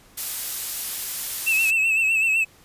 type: noise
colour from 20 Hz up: blue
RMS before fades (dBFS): -27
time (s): 0.17-1.71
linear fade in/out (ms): 10
type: tone with vibrato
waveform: triangle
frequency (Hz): 2633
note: E7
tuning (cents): -3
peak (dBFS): -16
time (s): 1.46-2.45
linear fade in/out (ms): 20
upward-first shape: sine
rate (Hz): 7.9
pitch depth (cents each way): 54
effects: pink hiss -53 dBFS RMS until 2.64 s + resampled to 32000 Hz